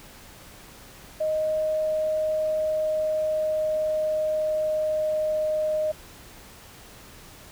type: tone with pitch glide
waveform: sine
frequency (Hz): 622.3 to 617.6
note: D#5 to D#5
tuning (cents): 0 to -13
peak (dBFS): -22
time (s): 1.2-5.92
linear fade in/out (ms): 10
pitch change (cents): -13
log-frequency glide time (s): 2.46-5.53
effects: pink hiss -47 dBFS RMS until 7.51 s